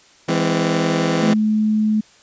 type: chord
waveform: 20% pulse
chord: E augmented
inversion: none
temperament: just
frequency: 164.81 / 206 / 257.5 Hz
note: E3 / G#3 / B#3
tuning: 0 / -14 / -28 cents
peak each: -14 / -18 / -17 dBFS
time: 0.28-1.34 s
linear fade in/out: 10 ms
type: tone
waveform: sine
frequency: 214.8 Hz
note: A3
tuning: 41 cents flat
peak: -14 dBFS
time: 1.22-2.01 s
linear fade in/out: 10 ms
effects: white hiss -50 dBFS RMS until 2.22 s + resampled to 16000 Hz